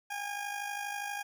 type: tone with amplitude modulation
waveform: 20% pulse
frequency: 814 Hz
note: G#5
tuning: 35 cents flat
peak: -28 dBFS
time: 0.1-1.23 s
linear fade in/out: 10 ms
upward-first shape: sine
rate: 52.4 Hz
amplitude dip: 55%
effects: none